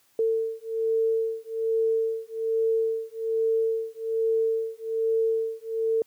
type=beating tone pair; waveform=sine; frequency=448.4 / 449.6 Hz; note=A4 / A4; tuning=+33 / +37 cents; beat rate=1.2 Hz; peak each=-26 dBFS; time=0.19-6.02 s; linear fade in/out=2 ms; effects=white hiss -64 dBFS RMS until 6.06 s + high-pass 80 Hz 12 dB/octave